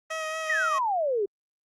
15% pulse tone with vibrato, 634 Hz, D#5, 32 cents sharp, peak -23 dBFS, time 0.1-0.79 s, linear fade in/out 10 ms, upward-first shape sine, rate 4.4 Hz, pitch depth 19 cents each way
sine exponential sweep, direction down, 1975.5 to 381.9 Hz, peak -23 dBFS, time 0.49-1.26 s, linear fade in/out 10 ms
effects low-pass 8000 Hz 12 dB/octave + Opus 32 kbps

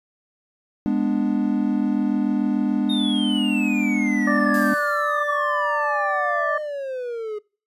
triangle chord, G# diminished, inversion none, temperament equal with one note detuned, 206.5 / 246.9 / 293.7 Hz, G#3 / B3 / D4, -10 / 0 / 0 cents, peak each -21 dBFS, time 0.86-4.74 s, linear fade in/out 0 ms
triangle exponential sweep, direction down, 3729 to 415.1 Hz, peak -24 dBFS, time 2.89-7.39 s, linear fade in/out 10 ms
harmonic tone, 587.3 Hz, D5, in tune, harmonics 1 / 2 / 3, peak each -25 / -24 / -25 dBFS, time 4.27-6.58 s, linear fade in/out 5 ms
blue noise with exponential decay, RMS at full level -35 dBFS, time 4.54-5.92 s, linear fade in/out 1 ms, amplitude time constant 300 ms
effects noise-tail reverb RT60 0.4 s tail -25 dB re dry + resampled to 32000 Hz

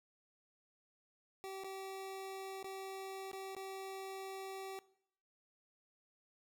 25% pulse tone with dropouts, 385.1 Hz, G4, 31 cents flat, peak -40 dBFS, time 1.44-4.79 s, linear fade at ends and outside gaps 0 ms, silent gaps 1.637-1.644 / 2.628-2.643 / 3.315-3.331 / 3.55-3.565 s, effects noise-tail reverb RT60 0.7 s tail -20 dB re dry

